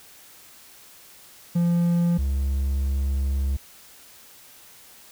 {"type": "tone pair in turn", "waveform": "triangle", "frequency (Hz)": [172.1, 68.22], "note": ["F3", "C#2"], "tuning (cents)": [-25, -27], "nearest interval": "octave + major third", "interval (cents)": 1602, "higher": "first", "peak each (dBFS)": [-16, -19], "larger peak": "first", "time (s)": [[1.55, 2.18], [2.18, 3.57]], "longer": "second", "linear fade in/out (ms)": 10, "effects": ["white hiss -49 dBFS RMS until 5.11 s"]}